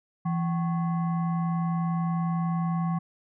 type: tone with frequency modulation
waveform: sine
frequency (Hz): 168.4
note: E3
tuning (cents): +37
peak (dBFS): -24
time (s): 0.25-2.99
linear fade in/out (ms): 10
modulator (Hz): 931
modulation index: 0.49
effects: none